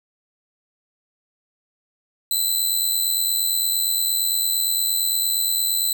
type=tone with amplitude modulation; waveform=5% pulse; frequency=4021 Hz; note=B7; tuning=30 cents sharp; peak=-10 dBFS; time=2.31-5.93 s; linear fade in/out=2 ms; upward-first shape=sine; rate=88.7 Hz; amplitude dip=50%; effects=none